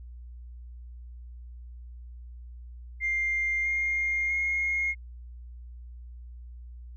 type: tone with pitch steps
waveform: sine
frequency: 2100 / 2123 / 2147 Hz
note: C7 / C7 / C7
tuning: +6 / +25 / +44 cents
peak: -24 dBFS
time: 3-4.95 s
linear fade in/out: 50 ms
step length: 650 ms
effects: tanh soft clip ceiling -20 dBFS + added 60 Hz sine -41 dBFS peak until 6.96 s